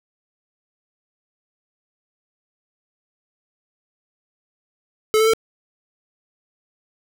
square tone with pitch steps, 433.4 / 440.7 / 448.2 Hz, A4 / A4 / A4, -26 / +3 / +32 cents, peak -14 dBFS, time 5.14-5.335 s, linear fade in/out 0 ms, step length 65 ms, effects none

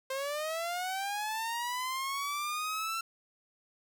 sawtooth linear sweep, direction up, 523.3 to 1352 Hz, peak -29 dBFS, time 0.1-3.01 s, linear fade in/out 5 ms, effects none

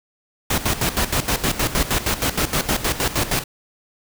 pink noise with tremolo, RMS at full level -19 dBFS, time 0.5-3.44 s, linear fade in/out 5 ms, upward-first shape square, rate 6.4 Hz, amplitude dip 75%, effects none

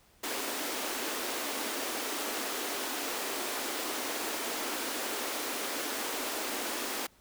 pink high-pass noise, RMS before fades -35 dBFS, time 0.23-7.07 s, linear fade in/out 10 ms, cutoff 250 Hz, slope 48 dB/octave, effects pink hiss -63 dBFS RMS until 7.2 s

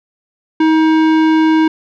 sine tone with tanh clipping, 317 Hz, D#4, 32 cents sharp, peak -10 dBFS, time 0.6-1.68 s, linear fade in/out 5 ms, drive 17 dB, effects none

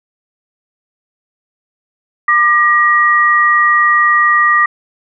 sine tone pair together, 1195.8 / 1900 Hz, D6 / A#6, +31 / +33 cents, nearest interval minor sixth, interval 802 cents, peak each -10 dBFS, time 2.28-4.66 s, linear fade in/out 5 ms, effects none

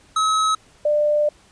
square / sine tone pair in turn, 1283 / 595.6 Hz, E6 / D5, -47 / +24 cents, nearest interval octave + minor second, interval 1329 cents, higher first, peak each -17 / -15 dBFS, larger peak second, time 0.16-0.55 / 0.85-1.29 s, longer second, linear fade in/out 5 ms, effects pink hiss -53 dBFS RMS until 1.51 s + resampled to 22050 Hz

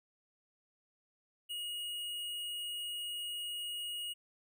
sine tone with hard clipping, 2881 Hz, F#7, 47 cents flat, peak -39 dBFS, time 1.49-4.14 s, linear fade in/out 20 ms, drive 14 dB, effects none

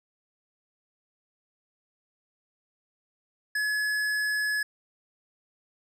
sine tone with tanh clipping, 1700 Hz, G#6, 40 cents sharp, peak -27 dBFS, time 3.55-4.63 s, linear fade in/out 5 ms, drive 15 dB, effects none

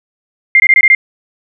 sine tone bursts, 2100 Hz, C7, 6 cents sharp, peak -3 dBFS, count 6, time 0.55-0.949 s, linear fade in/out 2 ms, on 49 ms, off 21 ms, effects none

